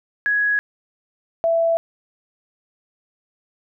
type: tone pair in turn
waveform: sine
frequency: 1670 / 664.6 Hz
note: G#6 / E5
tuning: +9 / +14 cents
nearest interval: octave + major third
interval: 1595 cents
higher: first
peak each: -16 / -15 dBFS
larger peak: second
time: 0.26-0.59 / 1.44-1.77 s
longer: neither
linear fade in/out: 0 ms
effects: none